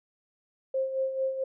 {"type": "tone with tremolo", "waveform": "sine", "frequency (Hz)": 530, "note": "C5", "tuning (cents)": 22, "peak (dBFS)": -24, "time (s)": [0.74, 1.44], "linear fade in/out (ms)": 5, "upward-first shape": "sine", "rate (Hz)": 4.5, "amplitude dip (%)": 60, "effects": []}